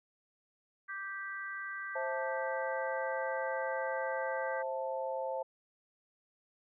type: harmonic tone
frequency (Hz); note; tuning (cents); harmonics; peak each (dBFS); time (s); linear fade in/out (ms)
392; G4; 0; 3 / 4 / 5; -45 / -40 / -45; 0.88-4.63; 20
type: chord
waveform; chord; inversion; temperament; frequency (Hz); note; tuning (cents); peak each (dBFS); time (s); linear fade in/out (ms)
sine; A minor; first; just; 528 / 660 / 880; C5 / E5 / A5; +16 / +2 / 0; -36 / -41 / -39; 1.95-5.43; 10
effects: none